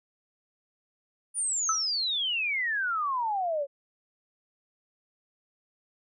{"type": "exponential sweep", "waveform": "sine", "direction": "down", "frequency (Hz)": [9720, 543], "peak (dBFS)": -26, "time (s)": [1.34, 3.67], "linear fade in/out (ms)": 50}
{"type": "tone with exponential decay", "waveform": "sine", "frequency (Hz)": 1303, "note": "E6", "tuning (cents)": -20, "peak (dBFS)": -21, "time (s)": [1.69, 1.87], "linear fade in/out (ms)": 2, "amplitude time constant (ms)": 37}
{"effects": []}